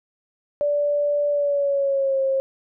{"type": "tone with pitch glide", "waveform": "sine", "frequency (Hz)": [582, 536.8], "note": ["D5", "C5"], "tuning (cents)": [-16, 44], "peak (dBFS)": -18, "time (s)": [0.61, 2.4], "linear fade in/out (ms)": 0, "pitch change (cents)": -140, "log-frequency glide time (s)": [1.3, 2.2], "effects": []}